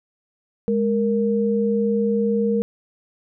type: tone pair together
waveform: sine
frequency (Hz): 207.4 / 465.6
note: G#3 / A#4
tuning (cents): -2 / -2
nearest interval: octave + major second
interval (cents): 1400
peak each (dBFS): -20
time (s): 0.68-2.62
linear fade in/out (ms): 0
effects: none